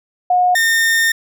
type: tone pair in turn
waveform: sine / 40% pulse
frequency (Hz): 723 / 1821.8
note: F#5 / A#6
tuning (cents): -40 / -40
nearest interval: octave + major third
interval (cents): 1600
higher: second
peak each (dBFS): -10 / -11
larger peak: first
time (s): 0.3-0.55 / 0.55-1.12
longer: second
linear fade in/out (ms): 5
effects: none